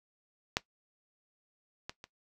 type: clicks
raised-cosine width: 0.2 ms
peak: -10 / -21 / -28 dBFS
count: 3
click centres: 0.569 / 1.895 / 2.041 s
effects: noise-tail reverb RT60 0.1 s tail -17 dB re dry